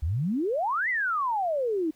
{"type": "exponential two-way sweep", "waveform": "sine", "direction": "up then down", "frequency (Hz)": [68.7, 2077, 300.6], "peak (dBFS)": -24, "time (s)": [0.02, 1.91], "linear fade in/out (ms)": 10, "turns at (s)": 0.89, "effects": ["pink hiss -63 dBFS RMS until 1.95 s"]}